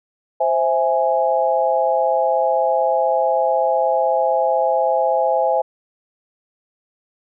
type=chord; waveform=sine; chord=C augmented; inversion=none; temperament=equal; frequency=523.3 / 659.3 / 830.6 Hz; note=C5 / E5 / G#5; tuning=0 / 0 / 0 cents; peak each=-19 dBFS; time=0.4-5.62 s; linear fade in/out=10 ms; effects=none